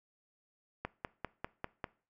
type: click train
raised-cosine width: 0.5 ms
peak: -21 dBFS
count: 6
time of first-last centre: 0.85-1.842 s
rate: 5.04 Hz
effects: noise-tail reverb RT60 0.4 s tail -21 dB re dry